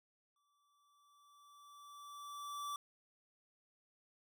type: tone with exponential growth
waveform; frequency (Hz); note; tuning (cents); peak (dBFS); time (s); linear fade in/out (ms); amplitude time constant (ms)
square; 1160; D6; -22; -40; 0.36-2.76; 2; 520
effects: none